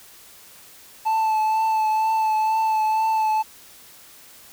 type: tone with vibrato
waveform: triangle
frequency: 876 Hz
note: A5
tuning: 8 cents flat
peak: -16 dBFS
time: 1.05-3.43 s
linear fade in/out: 20 ms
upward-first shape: triangle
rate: 2.1 Hz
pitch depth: 23 cents each way
effects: white hiss -47 dBFS RMS until 4.52 s